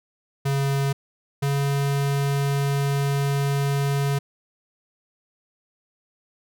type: tone pair in turn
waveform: square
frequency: 138.59 / 140.2 Hz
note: C#3 / C#3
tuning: 0 / +20 cents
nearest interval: unison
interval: 20 cents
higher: second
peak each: -21 dBFS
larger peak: neither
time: 0.45-0.93 / 1.42-4.19 s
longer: second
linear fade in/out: 10 ms
effects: none